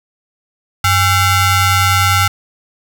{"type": "ring-modulated tone", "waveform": "sawtooth", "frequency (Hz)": 720, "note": "F#5", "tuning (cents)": -47, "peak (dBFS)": -3, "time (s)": [0.84, 2.28], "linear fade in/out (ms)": 5, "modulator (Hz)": 625, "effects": []}